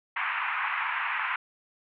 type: band-pass noise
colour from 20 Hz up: pink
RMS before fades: -30 dBFS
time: 0.16-1.36 s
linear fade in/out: 5 ms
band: 920 to 2600 Hz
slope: 48 dB/octave
effects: none